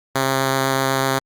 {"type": "tone with vibrato", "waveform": "5% pulse", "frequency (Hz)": 134, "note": "C3", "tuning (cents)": 42, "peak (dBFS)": -6, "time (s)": [0.15, 1.19], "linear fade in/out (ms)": 5, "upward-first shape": "triangle", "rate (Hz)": 8, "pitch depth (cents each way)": 12, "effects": ["Opus 48 kbps"]}